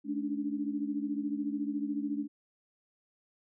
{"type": "tone cluster", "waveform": "sine", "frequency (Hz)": [214.3, 286.1, 300], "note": ["A3", "D4", "D4"], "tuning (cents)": [-45, -45, 37], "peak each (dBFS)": [-38, -33, -37], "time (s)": [0.04, 2.28], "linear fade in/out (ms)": 50, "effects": []}